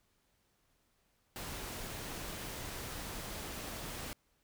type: noise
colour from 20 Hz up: pink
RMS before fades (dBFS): -43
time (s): 1.36-4.13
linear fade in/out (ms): 0
effects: pink hiss -75 dBFS RMS until 4.43 s